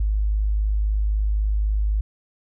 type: tone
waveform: sine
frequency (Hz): 51.91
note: G#1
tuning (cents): 0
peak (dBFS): -18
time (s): 0-2.01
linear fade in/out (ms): 5
effects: none